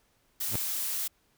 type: noise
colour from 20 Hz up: blue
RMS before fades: -32 dBFS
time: 0.4-1.08 s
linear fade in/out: 10 ms
type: tone with exponential growth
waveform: sawtooth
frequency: 100.3 Hz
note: G2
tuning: 40 cents sharp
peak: -24 dBFS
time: 0.46-0.56 s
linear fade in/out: 0 ms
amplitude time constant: 21 ms
effects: pink hiss -69 dBFS RMS until 1.37 s